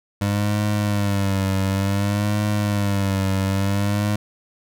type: tone with vibrato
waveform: 25% pulse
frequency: 100.4 Hz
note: G2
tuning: 42 cents sharp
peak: -15 dBFS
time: 0.21-4.16 s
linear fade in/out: 5 ms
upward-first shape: sine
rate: 0.56 Hz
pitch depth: 72 cents each way
effects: none